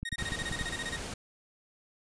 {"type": "click train", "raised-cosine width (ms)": 5, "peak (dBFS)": -24, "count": 7, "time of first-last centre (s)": [0.03, 0.613], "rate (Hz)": 10.3}
{"type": "tone bursts", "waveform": "30% pulse", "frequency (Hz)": 1864.7, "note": "A#6", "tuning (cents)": 0, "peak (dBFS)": -31, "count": 14, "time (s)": [0.05, 0.963], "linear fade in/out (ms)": 5, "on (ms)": 42, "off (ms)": 25}
{"type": "noise", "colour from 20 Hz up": "pink", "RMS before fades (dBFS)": -39, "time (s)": [0.18, 1.14], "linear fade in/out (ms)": 5}
{"effects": ["resampled to 22050 Hz"]}